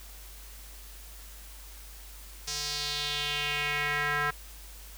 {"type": "tone with band-pass filter sweep", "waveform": "square", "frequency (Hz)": 146.83, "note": "D3", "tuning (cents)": 0, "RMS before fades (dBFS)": -31, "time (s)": [2.47, 4.31], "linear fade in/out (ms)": 10, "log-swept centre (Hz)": [5700, 1500], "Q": 2.7, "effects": ["added 50 Hz sine -46 dBFS peak until 4.97 s", "white hiss -50 dBFS RMS until 4.97 s"]}